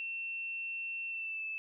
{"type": "tone with pitch glide", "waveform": "sine", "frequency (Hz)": [2700, 2626], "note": ["E7", "E7"], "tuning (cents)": [41, -7], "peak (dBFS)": -36, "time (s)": [0, 1.58], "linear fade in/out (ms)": 0, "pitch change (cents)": -48, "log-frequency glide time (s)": [1.09, 1.44], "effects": []}